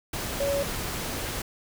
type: tone in noise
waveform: sine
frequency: 561 Hz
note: C#5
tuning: 21 cents sharp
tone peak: -24 dBFS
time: 0.4-0.63 s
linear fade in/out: 5 ms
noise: pink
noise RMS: -32 dBFS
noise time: 0.13-1.42 s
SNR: +5 dB
effects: none